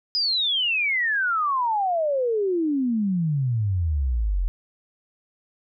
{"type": "exponential sweep", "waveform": "sine", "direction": "down", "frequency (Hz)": [5040, 41.4], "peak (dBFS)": -20, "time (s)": [0.15, 4.48], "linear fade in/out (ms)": 0, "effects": []}